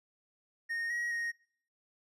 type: tone with pitch steps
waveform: triangle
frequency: 1850 / 1900 / 1868 Hz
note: A#6 / A#6 / A#6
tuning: -14 / +33 / +3 cents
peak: -31 dBFS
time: 0.69-1.32 s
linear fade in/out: 20 ms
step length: 210 ms
effects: noise-tail reverb RT60 0.5 s tail -21 dB re dry + resampled to 32000 Hz